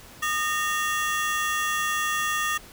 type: ring-modulated tone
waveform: 35% pulse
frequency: 1531 Hz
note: G6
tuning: 41 cents flat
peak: -19 dBFS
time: 0.22-2.58 s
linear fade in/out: 10 ms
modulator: 309 Hz
effects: pink hiss -47 dBFS RMS until 2.72 s